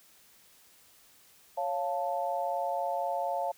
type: chord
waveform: sine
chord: Db augmented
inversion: none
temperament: equal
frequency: 554.4 / 698.5 / 880 Hz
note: Db5 / F5 / A5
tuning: 0 / 0 / 0 cents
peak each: -34 / -32 / -34 dBFS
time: 1.57-3.52 s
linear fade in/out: 10 ms
effects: white hiss -60 dBFS RMS until 3.57 s